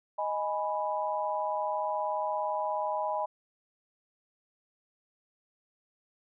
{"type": "chord", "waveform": "sine", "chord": "G# minor", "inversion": "second", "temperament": "equal", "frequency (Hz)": [622.3, 830.6, 987.8], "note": ["D#5", "G#5", "B5"], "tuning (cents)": [0, 0, 0], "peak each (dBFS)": -33, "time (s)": [0.18, 3.26], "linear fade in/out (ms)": 10, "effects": []}